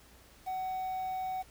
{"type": "tone with quantisation", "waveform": "triangle", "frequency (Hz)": 750, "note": "F#5", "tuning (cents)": 23, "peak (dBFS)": -31, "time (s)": [0.46, 1.43], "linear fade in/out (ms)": 20, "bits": 9, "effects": ["added 60 Hz sine -61 dBFS peak until 1.5 s", "pink hiss -59 dBFS RMS until 1.5 s"]}